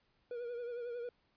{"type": "tone with vibrato", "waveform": "triangle", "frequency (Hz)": 479.5, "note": "A#4", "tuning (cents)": 49, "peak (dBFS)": -37, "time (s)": [0.31, 1.09], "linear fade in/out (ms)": 2, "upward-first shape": "triangle", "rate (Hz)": 11, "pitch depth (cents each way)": 56, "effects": ["pink hiss -75 dBFS RMS until 1.36 s", "resampled to 11025 Hz"]}